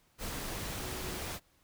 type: tone in noise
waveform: sine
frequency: 369.6 Hz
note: F#4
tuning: 2 cents flat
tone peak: -46 dBFS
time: 0.79-1.22 s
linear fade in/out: 50 ms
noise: pink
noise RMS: -39 dBFS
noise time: 0.18-1.4 s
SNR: -10 dB
effects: pink hiss -69 dBFS RMS until 1.63 s